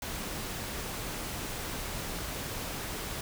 pink noise, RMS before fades -37 dBFS, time 0.02-3.21 s, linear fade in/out 2 ms, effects none

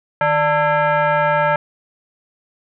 sine tone with frequency modulation, 153.3 Hz, D#3, 25 cents flat, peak -13 dBFS, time 0.21-1.56 s, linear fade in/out 2 ms, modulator 743 Hz, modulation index 2, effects none

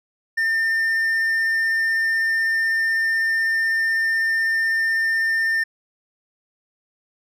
triangle tone, 1804 Hz, A6, 43 cents sharp, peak -16 dBFS, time 0.37-5.64 s, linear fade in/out 10 ms, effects none

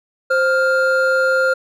triangle tone pair together, 524.4 / 1400 Hz, C5 / F6, +4 / +4 cents, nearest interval octave + perfect fourth, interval 1700 cents, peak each -14 / -14 dBFS, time 0.3-1.54 s, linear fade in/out 10 ms, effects none

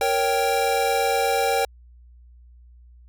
square chord, G diminished, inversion first, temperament equal, 466.2 / 554.4 / 784 Hz, Bb4 / Db5 / G5, 0 / 0 / 0 cents, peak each -25 / -26 / -23 dBFS, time 0.01-1.65 s, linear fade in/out 2 ms, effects added 60 Hz sine -46 dBFS peak until 3.08 s

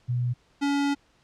sine / square tone pair in turn, 122.6 / 283 Hz, B2 / C#4, -12 / +36 cents, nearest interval octave + major second, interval 1448 cents, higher second, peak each -23 dBFS, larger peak neither, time 0.08-0.34 / 0.61-0.95 s, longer second, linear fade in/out 20 ms, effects pink hiss -63 dBFS RMS until 1.23 s + low-pass 6000 Hz 12 dB/octave

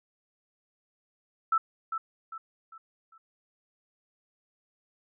sine tone with echo, 1322 Hz, E6, 5 cents sharp, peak -21 dBFS, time 1.52-1.58 s, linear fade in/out 5 ms, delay 400 ms, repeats 4, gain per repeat -8 dB, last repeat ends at 3.18 s, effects none

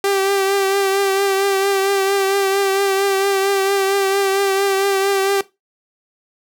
sawtooth tone with vibrato, 392 Hz, G4, in tune, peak -11 dBFS, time 0.04-5.41 s, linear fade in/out 2 ms, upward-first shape triangle, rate 4.4 Hz, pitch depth 37 cents each way, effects noise-tail reverb RT60 0.2 s tail -17 dB re dry

